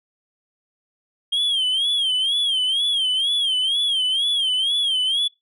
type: tone with vibrato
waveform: sine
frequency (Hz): 3207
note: G7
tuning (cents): +39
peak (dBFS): -15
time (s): 1.32-5.28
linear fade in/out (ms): 10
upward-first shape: sine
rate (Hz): 2.1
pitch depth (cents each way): 120
effects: noise-tail reverb RT60 0.2 s tail -22 dB re dry + tanh soft clip ceiling -17 dBFS